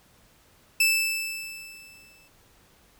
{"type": "tone with exponential decay", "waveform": "sawtooth", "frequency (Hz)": 2637, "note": "E7", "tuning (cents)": 0, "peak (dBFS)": -14, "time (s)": [0.8, 2.28], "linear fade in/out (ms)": 5, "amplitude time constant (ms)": 320, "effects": ["pink hiss -59 dBFS RMS until 2.99 s"]}